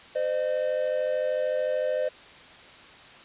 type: tone pair together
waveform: triangle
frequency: 514.6 / 608 Hz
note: C5 / D#5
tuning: -29 / -40 cents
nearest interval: minor third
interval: 289 cents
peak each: -25 dBFS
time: 0.15-2.09 s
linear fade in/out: 10 ms
effects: white hiss -48 dBFS RMS until 3.24 s + resampled to 8000 Hz